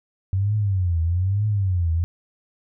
sine tone with vibrato, 93.4 Hz, F#2, 17 cents sharp, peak -18 dBFS, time 0.33-2.04 s, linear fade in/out 0 ms, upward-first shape triangle, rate 1.1 Hz, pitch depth 250 cents each way, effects none

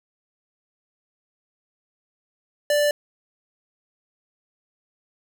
square tone, 587.3 Hz, D5, in tune, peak -18 dBFS, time 2.7-2.91 s, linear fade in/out 2 ms, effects none

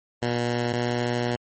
10% pulse tone pair in turn, 120.2 / 120.97 Hz, B2 / B2, -46 / -35 cents, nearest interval unison, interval 11 cents, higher second, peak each -15 dBFS, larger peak neither, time 0.22-0.73 / 0.73-1.36 s, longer second, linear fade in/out 5 ms, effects low-pass 7000 Hz 12 dB/octave + MP3 32 kbps

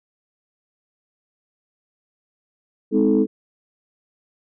sine tone cluster, 207.5 / 257.2 / 315.4 / 434.8 Hz, G#3 / C4 / D#4 / A4, -1 / -30 / +24 / -21 cents, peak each -19 dBFS, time 2.91-3.27 s, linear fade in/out 50 ms, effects tanh soft clip ceiling -6 dBFS

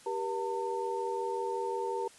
sine tone cluster, 392.8 / 478.3 / 903 Hz, G4 / A#4 / A5, +4 / +44 / +45 cents, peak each -35 / -36 / -35 dBFS, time 0.06-2.08 s, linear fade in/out 5 ms, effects white hiss -56 dBFS RMS until 2.18 s + resampled to 24000 Hz

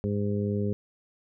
harmonic tone, 102.3 Hz, G#2, 26 cents flat, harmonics 1 / 2 / 3 / 4 / 5, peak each -29 / -29 / -39 / -32 / -38 dBFS, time 0.04-0.73 s, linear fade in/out 0 ms, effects none

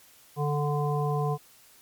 harmonic tone, 146.83 Hz, D3, in tune, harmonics 1 / 3 / 5 / 7, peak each -26 / -31 / -33 / -34 dBFS, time 0.36-1.38 s, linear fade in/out 50 ms, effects white hiss -56 dBFS RMS until 1.81 s + MP3 96 kbps

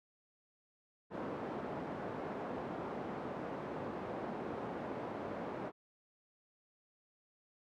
pink band-pass noise, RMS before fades -42 dBFS, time 1.1-5.72 s, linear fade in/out 50 ms, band 220 to 940 Hz, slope 12 dB/octave, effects none

